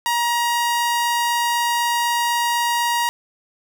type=tone; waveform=sawtooth; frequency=948 Hz; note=A#5; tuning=29 cents sharp; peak=-14 dBFS; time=0.06-3.09 s; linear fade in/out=0 ms; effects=none